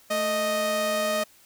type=tone pair together; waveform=sawtooth; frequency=220 / 622.3 Hz; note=A3 / D#5; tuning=0 / 0 cents; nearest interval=octave + tritone; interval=1800 cents; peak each=-29 / -20 dBFS; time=0.1-1.24 s; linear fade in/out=10 ms; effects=white hiss -56 dBFS RMS until 1.45 s